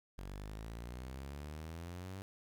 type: exponential sweep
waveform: sawtooth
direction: up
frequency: 46.25 to 98 Hz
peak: -40 dBFS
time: 0.18-2.22 s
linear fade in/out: 0 ms
effects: 12-bit